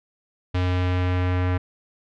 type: tone with low-pass filter sweep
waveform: square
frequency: 90.6 Hz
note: F#2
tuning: 36 cents flat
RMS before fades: -22 dBFS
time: 0.54-1.58 s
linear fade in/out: 10 ms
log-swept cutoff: 3400 to 2000 Hz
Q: 1.3
effects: none